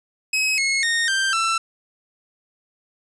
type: tone with pitch steps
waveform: sawtooth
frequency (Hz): 2553 / 2172 / 1847.4 / 1571.6 / 1336.9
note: D#7 / C#7 / A#6 / G6 / E6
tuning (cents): +44 / -36 / -16 / +4 / +24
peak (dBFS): -15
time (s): 0.33-1.58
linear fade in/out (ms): 5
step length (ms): 250
effects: resampled to 22050 Hz + 8-bit